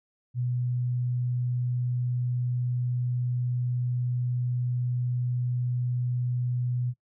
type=tone; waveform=sine; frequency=123.47 Hz; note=B2; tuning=in tune; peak=-25 dBFS; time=0.34-6.94 s; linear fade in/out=50 ms; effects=noise-tail reverb RT60 0.1 s tail -21 dB re dry